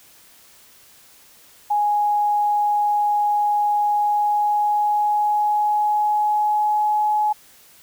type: tone with pitch glide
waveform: sine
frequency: 830.6 to 845.1 Hz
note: G#5 to G#5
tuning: 0 to +30 cents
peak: -16 dBFS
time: 1.7-7.33 s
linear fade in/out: 10 ms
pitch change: +30 cents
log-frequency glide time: 3.88-7.1 s
effects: white hiss -50 dBFS RMS until 7.82 s